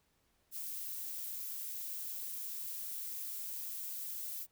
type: noise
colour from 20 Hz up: violet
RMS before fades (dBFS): -42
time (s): 0.51-4.47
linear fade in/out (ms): 50
effects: pink hiss -75 dBFS RMS until 4.51 s